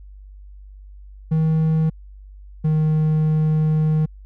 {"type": "tone pair in turn", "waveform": "triangle", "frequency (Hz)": [158.8, 155.35], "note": ["D#3", "D#3"], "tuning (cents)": [36, -2], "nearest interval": "unison", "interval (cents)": 38, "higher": "first", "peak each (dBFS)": [-13, -13], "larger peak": "neither", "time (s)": [[1.31, 1.9], [2.64, 4.06]], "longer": "second", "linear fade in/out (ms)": 10, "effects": ["added 49 Hz sine -38 dBFS peak until 4.25 s"]}